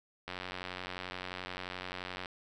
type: click train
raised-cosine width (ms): 0.3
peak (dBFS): -23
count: 182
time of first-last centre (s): 0.28-2.258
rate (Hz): 91.5
effects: none